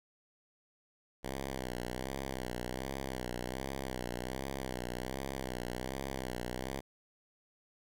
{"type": "tone with vibrato", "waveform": "5% pulse", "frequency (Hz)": 64.1, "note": "C2", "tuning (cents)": -35, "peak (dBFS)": -26, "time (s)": [1.23, 6.81], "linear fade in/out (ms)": 20, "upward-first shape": "sine", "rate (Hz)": 1.3, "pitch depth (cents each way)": 96, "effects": []}